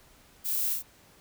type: noise with echo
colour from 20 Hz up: violet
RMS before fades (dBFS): -32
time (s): 0.44-0.75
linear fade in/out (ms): 20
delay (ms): 26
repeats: 3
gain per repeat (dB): -2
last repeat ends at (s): 0.828
effects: pink hiss -58 dBFS RMS until 1.2 s